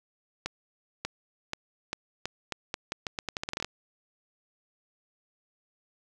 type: accelerating click train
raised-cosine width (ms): 0.2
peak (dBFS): -14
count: 19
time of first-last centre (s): 0.46-3.646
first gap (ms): 590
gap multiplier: 0.82
effects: none